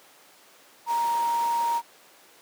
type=tone in noise; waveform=sine; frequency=936 Hz; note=A#5; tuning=7 cents sharp; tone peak=-22 dBFS; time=0.86-1.82 s; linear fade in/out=50 ms; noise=pink; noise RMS=-38 dBFS; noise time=0.86-1.82 s; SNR=+13 dB; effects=pink hiss -53 dBFS RMS until 2.41 s + high-pass 400 Hz 12 dB/octave